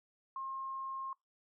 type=tone; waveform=sine; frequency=1069 Hz; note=C6; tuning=37 cents sharp; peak=-38 dBFS; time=0.36-1.13 s; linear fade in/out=2 ms; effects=noise-tail reverb RT60 0.2 s tail -25 dB re dry